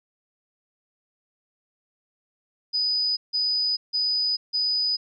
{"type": "tone bursts", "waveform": "sine", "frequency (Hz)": 4978, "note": "D#8", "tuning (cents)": 0, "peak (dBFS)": -21, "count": 4, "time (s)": [2.73, 4.97], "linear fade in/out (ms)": 20, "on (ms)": 440, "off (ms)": 160, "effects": []}